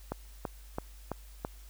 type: click train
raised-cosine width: 1 ms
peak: -19 dBFS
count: 5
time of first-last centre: 0.12-1.449 s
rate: 3.01 Hz
effects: added 50 Hz sine -48 dBFS peak until 1.69 s + white hiss -59 dBFS RMS until 1.69 s